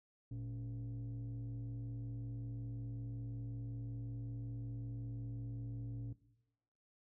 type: tone with frequency modulation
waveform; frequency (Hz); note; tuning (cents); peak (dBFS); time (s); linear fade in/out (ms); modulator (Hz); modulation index
sine; 116.2; A#2; -5; -40; 0.31-6.13; 5; 167; 0.65
effects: noise-tail reverb RT60 0.9 s tail -18 dB re dry + tanh soft clip ceiling -38 dBFS